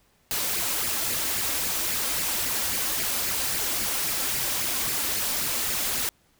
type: noise with flanger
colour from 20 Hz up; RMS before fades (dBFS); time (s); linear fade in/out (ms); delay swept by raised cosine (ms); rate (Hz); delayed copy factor
white; -27; 0.31-6.09; 0; 0.41 to 3.81; 3.7; +0.55
effects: pink hiss -64 dBFS RMS until 6.39 s